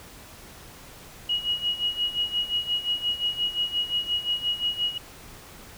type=tone with tremolo; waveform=sine; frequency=2900 Hz; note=F#7; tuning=35 cents flat; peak=-21 dBFS; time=1.29-4.98 s; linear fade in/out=5 ms; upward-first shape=sine; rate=5.7 Hz; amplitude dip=80%; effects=pink hiss -46 dBFS RMS until 5.77 s